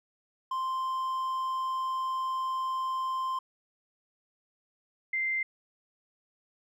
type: tone pair in turn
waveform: triangle / sine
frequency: 1045 / 2086 Hz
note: C6 / C7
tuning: -2 / -6 cents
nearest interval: octave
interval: 1196 cents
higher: second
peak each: -27 / -27 dBFS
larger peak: neither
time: 0.51-3.39 / 5.13-5.43 s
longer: first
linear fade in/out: 5 ms
effects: none